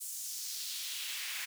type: noise with high-pass filter sweep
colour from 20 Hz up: pink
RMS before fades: -40 dBFS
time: 0-1.46 s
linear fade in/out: 20 ms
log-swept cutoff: 8300 to 1900 Hz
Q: 1.6
effects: none